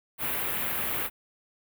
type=band-stop noise; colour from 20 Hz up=white; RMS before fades=-30 dBFS; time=0.18-1.1 s; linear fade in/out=50 ms; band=2900 to 12000 Hz; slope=24 dB/octave; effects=none